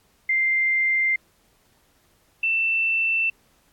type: tone pair in turn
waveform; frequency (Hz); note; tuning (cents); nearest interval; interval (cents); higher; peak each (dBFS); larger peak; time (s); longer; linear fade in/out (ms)
sine; 2093 / 2673; C7 / E7; 0 / +23; major third; 423; second; -18 / -19; first; 0.29-1.16 / 2.43-3.3; neither; 5
effects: pink hiss -62 dBFS RMS until 3.72 s + AAC 64 kbps